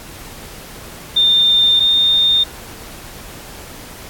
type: tone pair in turn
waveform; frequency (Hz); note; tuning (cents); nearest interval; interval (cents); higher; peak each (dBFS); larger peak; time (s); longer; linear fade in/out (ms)
sine; 3611 / 3640; A7 / A#7; +44 / -42; unison; 14; second; -9 / -10; first; 1.16-1.8 / 1.8-2.44; neither; 10
effects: pink hiss -35 dBFS RMS until 4.09 s + AAC 64 kbps